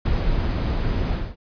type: noise with ADSR envelope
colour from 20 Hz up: brown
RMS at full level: -20 dBFS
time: 0.05-1.36 s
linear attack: 10 ms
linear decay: 160 ms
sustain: -2 dB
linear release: 240 ms
effects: resampled to 11025 Hz